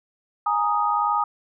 sine chord, Ab suspended second, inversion none, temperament equal, 830.6 / 932.3 / 1244.5 Hz, Ab5 / Bb5 / Eb6, 0 / 0 / 0 cents, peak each -24 / -25 / -22 dBFS, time 0.46-1.24 s, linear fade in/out 5 ms, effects none

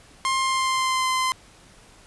sawtooth tone with pitch glide, 1059 to 1034.8 Hz, C6 to C6, +21 to -19 cents, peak -17 dBFS, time 0.25-1.32 s, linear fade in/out 0 ms, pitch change -40 cents, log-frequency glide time 0.39-1.08 s, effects pink hiss -51 dBFS RMS until 2.06 s + resampled to 24000 Hz

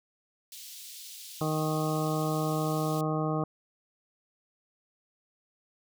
pink high-pass noise, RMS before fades -45 dBFS, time 0.52-3.01 s, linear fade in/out 2 ms, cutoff 3300 Hz, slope 24 dB/octave
harmonic tone, 155.56 Hz, D#3, in tune, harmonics 1 / 2 / 3 / 4 / 5 / 7 / 8, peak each -30 / -33 / -35 / -36 / -37 / -38 / -39 dBFS, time 1.41-3.44 s, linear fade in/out 2 ms
effects none

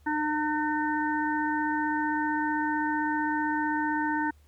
harmonic tone, 302.6 Hz, D#4, 48 cents flat, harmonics 1 / 3 / 5 / 6, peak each -29 / -29 / -33 / -35 dBFS, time 0.06-4.31 s, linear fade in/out 10 ms, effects added 74 Hz sine -55 dBFS peak until 4.47 s + pink hiss -67 dBFS RMS until 4.47 s

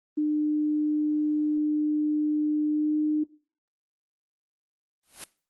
sine tone with pitch glide, 301.5 to 304.1 Hz, D4 to D#4, +46 to -40 cents, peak -22 dBFS, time 0.17-3.24 s, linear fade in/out 10 ms, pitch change +14 cents, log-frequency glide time 2.7-2.96 s
white noise with exponential growth, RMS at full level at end -34 dBFS, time 5.03-5.24 s, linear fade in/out 2 ms, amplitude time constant 45 ms
effects noise-tail reverb RT60 0.4 s tail -20 dB re dry + Opus 24 kbps

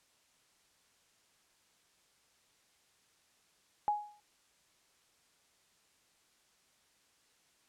sine tone with exponential decay, 834 Hz, G#5, 7 cents sharp, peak -25 dBFS, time 3.88-4.2 s, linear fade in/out 0 ms, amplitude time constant 69 ms, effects white hiss -70 dBFS RMS until 7.68 s + low-pass 9000 Hz 12 dB/octave

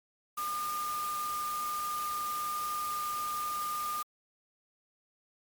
sine tone in noise, 1210 Hz, D#6, 49 cents flat, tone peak -32 dBFS, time 0.37-4.03 s, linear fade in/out 10 ms, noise white, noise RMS -42 dBFS, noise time 0.37-4.03 s, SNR +7 dB, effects MP3 96 kbps

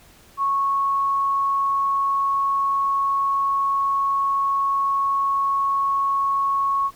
sine tone, 1103 Hz, C#6, 9 cents flat, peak -18 dBFS, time 0.37-6.91 s, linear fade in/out 50 ms, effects pink hiss -51 dBFS RMS until 6.95 s

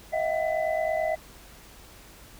sine tone cluster, 634 / 683 / 758 / 2004 Hz, D#5 / F5 / F#5 / B6, +32 / -39 / +42 / +25 cents, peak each -26 / -30 / -33 / -35 dBFS, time 0.12-1.16 s, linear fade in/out 20 ms, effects added 50 Hz sine -53 dBFS peak until 2.39 s + pink hiss -50 dBFS RMS until 2.39 s

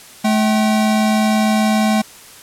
square tone pair together, 215.6 / 768.3 Hz, A3 / G5, -35 / -35 cents, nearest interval octave + minor seventh, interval 2200 cents, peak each -14 / -21 dBFS, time 0.24-2.02 s, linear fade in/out 10 ms, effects white hiss -40 dBFS RMS until 2.42 s + low-pass 12000 Hz 12 dB/octave

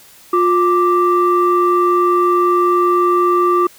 sine tone pair together, 354.7 / 1174.7 Hz, F4 / D6, +27 / 0 cents, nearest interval octave + major sixth, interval 2073 cents, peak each -12 dBFS, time 0.33-3.67 s, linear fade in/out 5 ms, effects tanh soft clip ceiling -5 dBFS + white hiss -44 dBFS RMS until 3.78 s

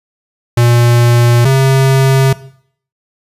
square tone pair in turn, 119.5 / 134.13 Hz, A#2 / C3, +43 / +43 cents, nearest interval major second, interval 200 cents, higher second, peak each -7 dBFS, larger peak neither, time 0.57-1.45 / 1.45-2.33 s, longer neither, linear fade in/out 5 ms, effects noise-tail reverb RT60 0.6 s tail -17 dB re dry + resampled to 32000 Hz

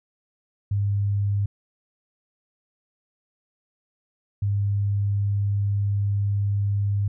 sine tone pair in turn, 101 / 101 Hz, G#2 / G#2, -48 / -48 cents, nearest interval unison, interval 0 cents, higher neither, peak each -20 dBFS, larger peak neither, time 0.71-1.46 / 4.42-7.08 s, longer second, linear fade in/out 5 ms, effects none

